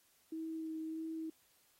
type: tone with vibrato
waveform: sine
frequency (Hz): 320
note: D#4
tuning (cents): +49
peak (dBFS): -39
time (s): 0.32-1.3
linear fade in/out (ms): 5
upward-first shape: sine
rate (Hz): 1.6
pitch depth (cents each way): 13
effects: white hiss -71 dBFS RMS until 1.79 s + AAC 48 kbps